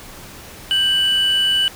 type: tone pair together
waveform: triangle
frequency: 1573.2 / 2968 Hz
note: G6 / F#7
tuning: +6 / +5 cents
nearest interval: major seventh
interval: 1099 cents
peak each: -23 / -12 dBFS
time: 0.71-1.68 s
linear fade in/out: 0 ms
effects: tanh soft clip ceiling -8 dBFS + pink hiss -38 dBFS RMS until 1.75 s